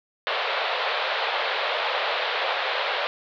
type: band-pass noise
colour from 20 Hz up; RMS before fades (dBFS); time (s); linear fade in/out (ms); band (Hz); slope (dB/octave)
pink; -26; 0.27-3.07; 0; 480 to 4100; 48
effects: none